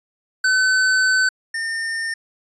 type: tone pair in turn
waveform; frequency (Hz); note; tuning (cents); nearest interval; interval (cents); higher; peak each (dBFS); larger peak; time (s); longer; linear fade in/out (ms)
square; 1519 / 1815; F#6 / A#6; +45 / -47; minor third; 308; second; -15 / -23; first; 0.44-1.29 / 1.54-2.14; first; 5
effects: resampled to 22050 Hz